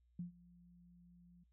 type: tone with ADSR envelope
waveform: sine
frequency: 175.3 Hz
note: F3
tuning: 7 cents sharp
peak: -39 dBFS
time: 0.19-1.44 s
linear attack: 4 ms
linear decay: 120 ms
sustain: -22 dB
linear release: 10 ms
effects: noise-tail reverb RT60 0.1 s tail -23 dB re dry + added 60 Hz sine -70 dBFS peak until 1.52 s